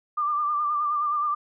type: tone with vibrato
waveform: sine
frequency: 1188 Hz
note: D6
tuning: 20 cents sharp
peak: -22 dBFS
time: 0.17-1.35 s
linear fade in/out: 10 ms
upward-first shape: sine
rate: 9.5 Hz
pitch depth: 42 cents each way
effects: none